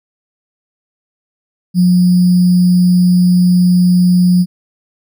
sine tone with sample-and-hold, 179.2 Hz, F3, 45 cents sharp, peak -6 dBFS, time 1.74-4.46 s, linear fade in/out 50 ms, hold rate 4900 Hz, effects none

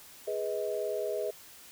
sine chord, G# minor, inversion none, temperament equal with one note detuned, 415.3 / 493.9 / 632 Hz, G#4 / B4 / D#5, 0 / 0 / +27 cents, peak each -34 / -36 / -34 dBFS, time 0.27-1.31 s, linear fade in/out 10 ms, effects white hiss -52 dBFS RMS until 1.71 s

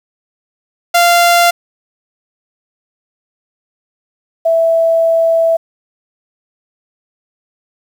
sawtooth / sine tone pair in turn, 693 / 659.1 Hz, F5 / E5, -14 / 0 cents, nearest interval minor second, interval 86 cents, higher first, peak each -3 / -8 dBFS, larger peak first, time 0.94-1.51 / 4.45-5.57 s, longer second, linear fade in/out 10 ms, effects 7-bit

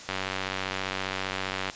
click train, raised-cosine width 0.3 ms, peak -13 dBFS, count 154, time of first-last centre 0.09-1.699 s, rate 95.1 Hz, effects white hiss -43 dBFS RMS until 1.75 s + resampled to 16000 Hz

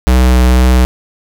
square tone with vibrato, 62.8 Hz, B1, 30 cents sharp, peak -6 dBFS, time 0.07-0.85 s, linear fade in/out 0 ms, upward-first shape triangle, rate 2.1 Hz, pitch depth 13 cents each way, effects none

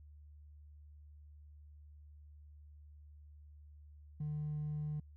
sine tone with hard clipping, 150.4 Hz, D3, 42 cents sharp, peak -37 dBFS, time 4.2-5 s, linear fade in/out 5 ms, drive 1 dB, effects added 74 Hz sine -54 dBFS peak until 5.16 s

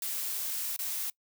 blue noise with dropouts, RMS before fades -34 dBFS, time 0.02-1.1 s, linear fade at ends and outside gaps 2 ms, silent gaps 0.764-0.79 s, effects noise-tail reverb RT60 0.1 s tail -24 dB re dry

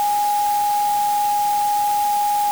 sine tone in noise, 825 Hz, G#5, 12 cents flat, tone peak -16 dBFS, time 0-2.51 s, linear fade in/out 0 ms, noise white, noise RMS -31 dBFS, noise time 0-2.51 s, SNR +12 dB, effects none

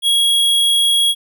square tone, 3311 Hz, G#7, 6 cents flat, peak -12 dBFS, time 0.02-1.15 s, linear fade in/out 50 ms, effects none

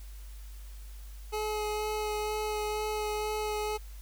25% pulse tone with vibrato, 425.1 Hz, G#4, 40 cents sharp, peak -27 dBFS, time 1.32-3.78 s, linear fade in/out 20 ms, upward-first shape sine, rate 2.1 Hz, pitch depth 11 cents each way, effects added 50 Hz sine -42 dBFS peak until 4.01 s + white hiss -57 dBFS RMS until 4.01 s

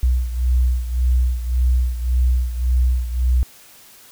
sine beating tone pair, 61.74 / 63.54 Hz, B1 / B1, 0 / +50 cents, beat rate 1.8 Hz, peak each -16 / -21 dBFS, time 0.03-3.43 s, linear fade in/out 0 ms, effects white hiss -46 dBFS RMS until 4.11 s

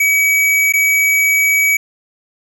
square tone with dropouts, 2274 Hz, C#7, 44 cents sharp, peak -11 dBFS, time 0-1.77 s, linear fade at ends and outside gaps 5 ms, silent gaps 0.724-0.736 s, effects none

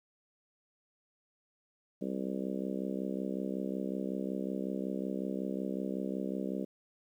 harmonic tone, 65.41 Hz, C2, in tune, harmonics 3 / 4 / 5 / 6 / 7 / 8 / 9, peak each -37 / -39 / -41 / -43 / -44 / -45 / -46 dBFS, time 2.01-6.65 s, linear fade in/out 10 ms, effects 11-bit

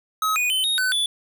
square tone with pitch steps, 1277 / 2470 / 3054 / 3737 / 1511 / 3460 Hz, D#6 / D#7 / G7 / A#7 / F#6 / A7, +45 / -13 / -46 / +4 / +36 / -30 cents, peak -20 dBFS, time 0.22-1.06 s, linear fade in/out 2 ms, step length 140 ms, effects none

